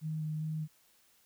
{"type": "tone with vibrato", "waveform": "sine", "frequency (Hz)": 155.5, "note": "D#3", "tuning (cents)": -1, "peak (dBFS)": -33, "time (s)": [0.01, 0.68], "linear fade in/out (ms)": 50, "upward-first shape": "square", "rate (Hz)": 2.5, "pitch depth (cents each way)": 11, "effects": ["white hiss -67 dBFS RMS until 1.25 s"]}